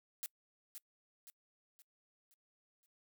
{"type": "noise with echo", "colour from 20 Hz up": "blue", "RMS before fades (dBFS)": -41, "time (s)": [0.23, 0.26], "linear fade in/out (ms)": 0, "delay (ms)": 520, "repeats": 5, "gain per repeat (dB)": -7, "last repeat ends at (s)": 2.86, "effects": ["noise-tail reverb RT60 0.1 s tail -25 dB re dry"]}